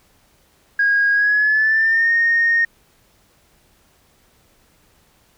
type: tone with pitch glide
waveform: sine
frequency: 1638 to 1849.2 Hz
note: G#6 to A#6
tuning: -24 to -14 cents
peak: -12 dBFS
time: 0.79-2.65 s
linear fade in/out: 5 ms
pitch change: +210 cents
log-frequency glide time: 1.12-2.12 s
effects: tanh soft clip ceiling -8 dBFS + pink hiss -57 dBFS RMS until 5.37 s